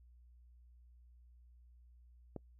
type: click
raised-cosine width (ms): 2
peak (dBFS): -29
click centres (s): 2.363
effects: noise-tail reverb RT60 0.1 s tail -26 dB re dry + added 60 Hz sine -59 dBFS peak until 2.59 s